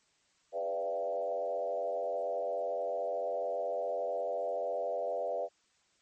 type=tone with frequency modulation; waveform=sine; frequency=587.3 Hz; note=D5; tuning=in tune; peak=-31 dBFS; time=0.52-5.49 s; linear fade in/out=50 ms; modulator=89.2 Hz; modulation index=1.4; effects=white hiss -71 dBFS RMS until 6.01 s + MP3 32 kbps